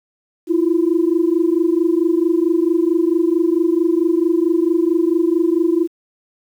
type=tone pair together; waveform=sine; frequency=324.7 / 349.2 Hz; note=E4 / F4; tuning=-26 / 0 cents; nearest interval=minor second; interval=126 cents; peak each=-15 dBFS; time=0.47-5.88 s; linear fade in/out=50 ms; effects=tanh soft clip ceiling -6 dBFS + 8-bit